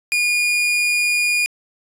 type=tone; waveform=40% pulse; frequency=2436 Hz; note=D#7; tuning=37 cents flat; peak=-15 dBFS; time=0.12-1.46 s; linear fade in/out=0 ms; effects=resampled to 32000 Hz + 8-bit